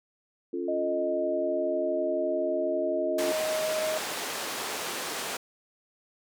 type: chord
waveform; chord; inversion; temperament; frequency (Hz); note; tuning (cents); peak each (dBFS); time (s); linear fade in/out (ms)
sine; Db augmented; none; equal; 277.2 / 349.2 / 440; Db4 / F4 / A4; 0 / 0 / 0; -35 / -31 / -36; 0.53-3.32; 5
type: tone with pitch glide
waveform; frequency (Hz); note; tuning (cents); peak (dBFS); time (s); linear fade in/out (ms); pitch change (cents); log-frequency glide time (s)
sine; 621 to 625.7; D#5 to D#5; -3 to +10; -27; 0.68-3.98; 5; +13; 1.16-3.65
type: band-pass noise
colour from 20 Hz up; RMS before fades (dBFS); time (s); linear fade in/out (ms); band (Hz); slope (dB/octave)
pink; -34; 3.18-5.37; 5; 400 to 12000; 12
effects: none